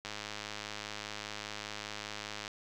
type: click train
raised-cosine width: 0.2 ms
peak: -22 dBFS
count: 256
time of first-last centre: 0.05-2.479 s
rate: 105 Hz
effects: none